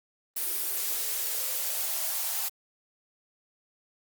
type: noise with high-pass filter sweep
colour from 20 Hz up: blue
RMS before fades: -30 dBFS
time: 0.36-2.49 s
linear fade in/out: 10 ms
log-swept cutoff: 330 to 770 Hz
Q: 3.6
effects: Opus 32 kbps